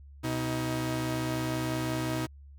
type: tone pair together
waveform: sawtooth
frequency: 125.8 / 317 Hz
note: B2 / D#4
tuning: +32 / +32 cents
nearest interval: octave + major third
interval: 1600 cents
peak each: -28 dBFS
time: 0.23-2.27 s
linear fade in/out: 20 ms
effects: added 70 Hz sine -47 dBFS peak until 2.58 s